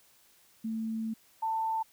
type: tone pair in turn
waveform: sine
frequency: 222.7 / 890.8 Hz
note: A3 / A5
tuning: +21 / +21 cents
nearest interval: 2 octaves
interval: 2400 cents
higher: second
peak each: -31 / -28 dBFS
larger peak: second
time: 0.64-1.14 / 1.42-1.83 s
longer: first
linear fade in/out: 10 ms
effects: white hiss -63 dBFS RMS until 1.92 s